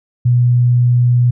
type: tone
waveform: sine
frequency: 122.3 Hz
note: B2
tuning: 16 cents flat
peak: -8 dBFS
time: 0.25-1.31 s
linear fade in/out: 10 ms
effects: none